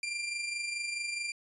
sawtooth tone with amplitude modulation, 2378 Hz, D7, 21 cents sharp, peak -28 dBFS, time 0.03-1.32 s, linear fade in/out 2 ms, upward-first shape sine, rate 24.7 Hz, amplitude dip 45%, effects resampled to 24000 Hz

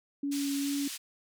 sine tone with vibrato, 281.7 Hz, C#4, 28 cents sharp, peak -29 dBFS, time 0.23-0.88 s, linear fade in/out 5 ms, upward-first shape sine, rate 2.4 Hz, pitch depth 10 cents each way
pink band-pass noise, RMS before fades -40 dBFS, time 0.31-0.98 s, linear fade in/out 20 ms, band 3300 to 12000 Hz, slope 12 dB/octave
effects none

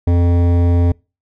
triangle tone with hard clipping, 86.8 Hz, F2, 10 cents flat, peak -12 dBFS, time 0.07-0.92 s, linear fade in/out 5 ms, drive 18 dB, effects noise-tail reverb RT60 0.3 s tail -26 dB re dry

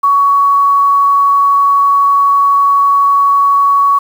sine tone with quantisation, 1122 Hz, C#6, 21 cents sharp, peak -6 dBFS, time 0.03-3.99 s, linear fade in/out 10 ms, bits 6, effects none

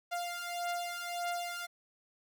sawtooth beating tone pair, 698 / 699.7 Hz, F5 / F5, -1 / +3 cents, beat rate 1.7 Hz, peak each -35 / -34 dBFS, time 0.11-1.67 s, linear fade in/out 20 ms, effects none

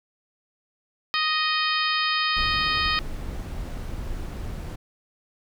harmonic tone, 622.3 Hz, D#5, in tune, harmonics 2 / 3 / 4 / 5 / 6 / 7 / 8, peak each -26 / -28 / -29 / -30 / -31 / -31 / -32 dBFS, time 1.14-2.99 s, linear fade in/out 0 ms
brown noise, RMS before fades -32 dBFS, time 2.36-4.76 s, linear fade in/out 10 ms
effects none

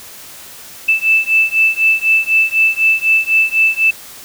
sine beating tone pair, 2637 / 2641 Hz, E7 / E7, 0 / +3 cents, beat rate 4 Hz, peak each -13 dBFS, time 0.88-3.91 s, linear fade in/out 10 ms, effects white hiss -35 dBFS RMS until 4.24 s

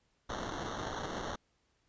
white noise with sample-and-hold, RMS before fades -39 dBFS, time 0.29-1.36 s, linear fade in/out 10 ms, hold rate 2450 Hz, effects pink hiss -75 dBFS RMS until 1.88 s + resampled to 16000 Hz

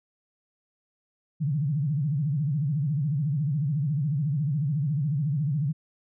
sine tone with vibrato, 145.8 Hz, D3, 12 cents flat, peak -23 dBFS, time 1.4-5.73 s, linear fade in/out 20 ms, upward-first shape sine, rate 14 Hz, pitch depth 190 cents each way, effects none

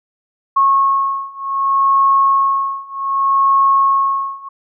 sine beating tone pair, 1093 / 1093.65 Hz, C#6 / C#6, -25 / -24 cents, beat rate 0.65 Hz, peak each -15 / -14 dBFS, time 0.56-4.49 s, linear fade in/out 10 ms, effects none

